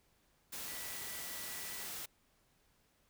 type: tone in noise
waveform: sine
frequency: 1960 Hz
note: B6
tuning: 14 cents flat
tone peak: -53 dBFS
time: 0.67-1.87 s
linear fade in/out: 10 ms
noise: white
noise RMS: -44 dBFS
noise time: 0.52-2.06 s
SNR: -12 dB
effects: pink hiss -73 dBFS RMS until 3.09 s